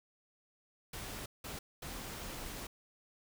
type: noise bursts at uneven times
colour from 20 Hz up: pink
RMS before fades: -44 dBFS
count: 3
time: 0.93-1.26 / 1.44-1.59 / 1.82-2.67 s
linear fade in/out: 5 ms
effects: none